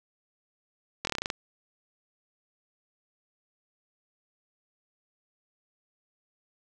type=slowing click train; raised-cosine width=0.2 ms; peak=-12 dBFS; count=9; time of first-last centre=1.05-1.302 s; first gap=22 ms; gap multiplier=1.1; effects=none